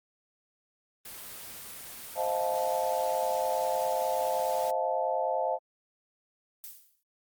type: noise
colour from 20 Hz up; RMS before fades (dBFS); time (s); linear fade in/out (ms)
white; -43; 1.05-4.71; 5
type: chord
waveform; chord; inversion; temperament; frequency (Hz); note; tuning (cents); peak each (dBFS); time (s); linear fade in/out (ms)
sine; F dominant seventh; second; just; 523.8 / 628.6 / 698.5 / 873.1; C5 / Eb5 / F5 / A5; +2 / +18 / 0 / -14; -32; 2.15-5.59; 50
type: noise with exponential decay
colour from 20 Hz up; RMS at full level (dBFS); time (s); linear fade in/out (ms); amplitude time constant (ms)
violet; -39; 6.64-7.03; 0; 84
effects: Opus 24 kbps